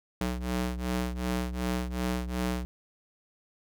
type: ring-modulated tone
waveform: sawtooth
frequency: 123.47 Hz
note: B2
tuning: in tune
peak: -22 dBFS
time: 0.21-2.65 s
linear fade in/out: 0 ms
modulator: 60.4 Hz
effects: none